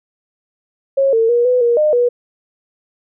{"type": "tone with pitch steps", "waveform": "sine", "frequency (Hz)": [545, 452.4, 477.7, 499.5, 473.7, 608, 485.5], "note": ["C#5", "A4", "A#4", "B4", "A#4", "D#5", "B4"], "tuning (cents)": [-29, 48, 42, 20, 28, -40, -30], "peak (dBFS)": -10, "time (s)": [0.97, 2.09], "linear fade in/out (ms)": 10, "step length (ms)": 160, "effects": []}